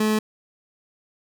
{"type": "tone", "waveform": "30% pulse", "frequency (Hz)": 215.3, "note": "A3", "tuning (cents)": -37, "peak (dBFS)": -16, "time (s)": [0, 0.19], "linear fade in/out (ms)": 5, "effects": []}